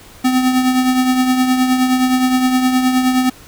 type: tone with tremolo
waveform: square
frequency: 255.6 Hz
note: C4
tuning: 40 cents flat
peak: -10 dBFS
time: 0.24-3.3 s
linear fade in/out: 10 ms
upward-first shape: triangle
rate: 9.6 Hz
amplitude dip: 55%
effects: pink hiss -41 dBFS RMS until 3.47 s